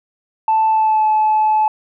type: tone with pitch glide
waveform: sine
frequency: 880 to 862.4 Hz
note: A5 to A5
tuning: 0 to -35 cents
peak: -10 dBFS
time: 0.48-1.68 s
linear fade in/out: 2 ms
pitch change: -35 cents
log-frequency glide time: 0.68-1.06 s
effects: tanh soft clip ceiling -8 dBFS